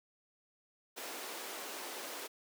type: high-pass noise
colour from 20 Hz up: pink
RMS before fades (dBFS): -44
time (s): 0.96-2.28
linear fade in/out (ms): 20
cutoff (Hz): 330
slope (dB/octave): 24
effects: none